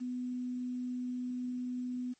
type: tone with quantisation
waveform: sine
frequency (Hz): 249.1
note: B3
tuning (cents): +15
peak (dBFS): -34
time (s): 0-2.14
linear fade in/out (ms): 20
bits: 10
effects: white hiss -70 dBFS RMS until 2.19 s + MP3 32 kbps